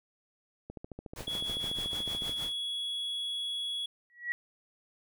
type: click train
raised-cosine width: 2 ms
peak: -28 dBFS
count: 23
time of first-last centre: 0.7-2.294 s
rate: 13.8 Hz
type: noise with tremolo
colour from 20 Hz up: pink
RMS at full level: -42 dBFS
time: 1.16-2.52 s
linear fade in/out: 2 ms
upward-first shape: triangle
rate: 6.5 Hz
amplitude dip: 90%
type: tone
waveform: triangle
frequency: 3360 Hz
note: G#7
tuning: 19 cents sharp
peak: -31 dBFS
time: 1.27-3.86 s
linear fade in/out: 5 ms
type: tone with exponential growth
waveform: sine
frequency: 1924 Hz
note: B6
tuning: 46 cents flat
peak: -26 dBFS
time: 4.1-4.32 s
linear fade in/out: 0 ms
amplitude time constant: 47 ms
effects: none